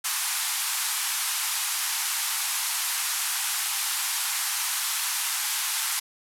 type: band-pass noise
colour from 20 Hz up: white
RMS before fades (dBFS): -28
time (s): 0.04-6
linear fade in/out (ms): 10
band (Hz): 810 to 13000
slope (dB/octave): 48
effects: none